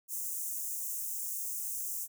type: high-pass noise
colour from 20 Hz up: white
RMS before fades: -37 dBFS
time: 0.08-2.08 s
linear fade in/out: 50 ms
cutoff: 6300 Hz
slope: 48 dB/octave
effects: none